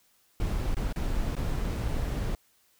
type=noise with dropouts; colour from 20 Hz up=brown; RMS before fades=-29 dBFS; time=0.4-2.35 s; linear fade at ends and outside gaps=1 ms; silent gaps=0.745-0.768 / 0.926-0.96 / 1.353-1.365 s; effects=white hiss -66 dBFS RMS until 2.79 s